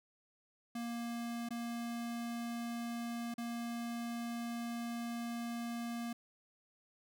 square tone with dropouts, 235 Hz, A#3, 14 cents sharp, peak -39 dBFS, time 0.75-6.13 s, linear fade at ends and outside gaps 5 ms, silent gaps 1.489-1.506 / 3.341-3.38 s, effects none

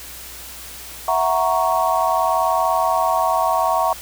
sine chord, F# dominant seventh, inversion third, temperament equal, 659.3 / 740 / 932.3 / 1108.7 Hz, E5 / F#5 / A#5 / C#6, 0 / 0 / 0 / 0 cents, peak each -21 dBFS, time 1.08-3.93 s, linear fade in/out 2 ms, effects added 60 Hz sine -44 dBFS peak until 4.01 s + white hiss -36 dBFS RMS until 4.01 s

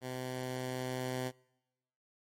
10% pulse tone with level ramp, 127.8 Hz, C3, 40 cents flat, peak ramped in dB -30 to -26 dBFS, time 0.01-1.32 s, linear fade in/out 50 ms, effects noise-tail reverb RT60 1.0 s tail -26 dB re dry + MP3 64 kbps

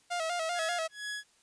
sawtooth tone with vibrato, 674 Hz, E5, 38 cents sharp, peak -27 dBFS, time 0.1-0.88 s, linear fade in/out 20 ms, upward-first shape square, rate 5.1 Hz, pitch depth 74 cents each way
sawtooth tone with tremolo, 1680 Hz, G#6, 19 cents sharp, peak -31 dBFS, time 0.54-1.24 s, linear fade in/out 50 ms, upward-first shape sine, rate 2.2 Hz, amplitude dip 100%
effects white hiss -66 dBFS RMS until 1.42 s + resampled to 22050 Hz

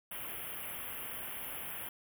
white band-stop noise, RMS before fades -42 dBFS, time 0.11-1.89 s, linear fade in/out 5 ms, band 3300 to 10000 Hz, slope 96 dB/octave, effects none

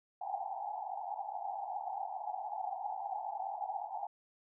pink band-pass noise, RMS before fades -40 dBFS, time 0.21-4.07 s, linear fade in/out 5 ms, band 730 to 860 Hz, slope 96 dB/octave, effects none

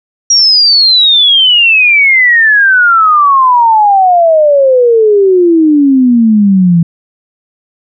sine exponential sweep, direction down, 5710 to 164.6 Hz, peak -3 dBFS, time 0.3-6.83 s, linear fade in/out 5 ms, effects none

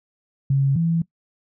sine tone pair in turn, 137.2 / 166.25 Hz, C#3 / E3, -17 / +15 cents, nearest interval minor third, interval 332 cents, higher second, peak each -15 / -17 dBFS, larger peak first, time 0.5-0.76 / 0.76-1.02 s, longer neither, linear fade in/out 5 ms, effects noise-tail reverb RT60 0.1 s tail -20 dB re dry

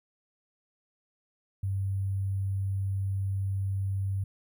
sine tone with sample-and-hold, 97.3 Hz, G2, 12 cents flat, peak -27 dBFS, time 1.63-4.24 s, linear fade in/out 5 ms, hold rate 11025 Hz, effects none

